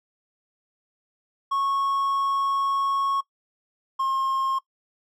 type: tone pair in turn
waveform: triangle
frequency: 1100 / 1069.9 Hz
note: C#6 / C6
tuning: -14 / +38 cents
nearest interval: unison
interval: 48 cents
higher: first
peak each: -20 dBFS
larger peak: neither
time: 1.51-3.21 / 3.99-4.59 s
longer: first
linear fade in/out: 10 ms
effects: noise-tail reverb RT60 0.1 s tail -20 dB re dry